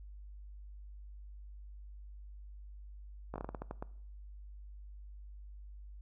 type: slowing click train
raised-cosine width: 1 ms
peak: -26 dBFS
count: 10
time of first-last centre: 3.34-3.825 s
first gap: 18 ms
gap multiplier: 1.26
effects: noise-tail reverb RT60 0.6 s tail -20 dB re dry + added 50 Hz sine -47 dBFS peak until 6.01 s